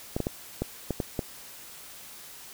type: clicks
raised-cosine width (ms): 2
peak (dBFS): -14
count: 7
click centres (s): 0.165 / 0.203 / 0.269 / 0.62 / 0.907 / 1.002 / 1.192
effects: white hiss -46 dBFS RMS until 2.53 s